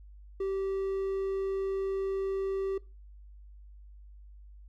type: tone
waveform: triangle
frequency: 387.7 Hz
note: G4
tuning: 19 cents flat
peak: -27 dBFS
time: 0.4-2.78 s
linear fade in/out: 5 ms
effects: noise-tail reverb RT60 0.3 s tail -22 dB re dry + added 50 Hz sine -48 dBFS peak until 4.68 s